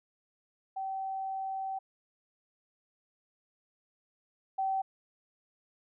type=tone pair in turn; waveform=sine; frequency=770 / 770 Hz; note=G5 / G5; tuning=-31 / -31 cents; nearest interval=unison; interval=0 cents; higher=neither; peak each=-33 / -28 dBFS; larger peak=second; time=0.76-1.79 / 4.58-4.82 s; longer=first; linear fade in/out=10 ms; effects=none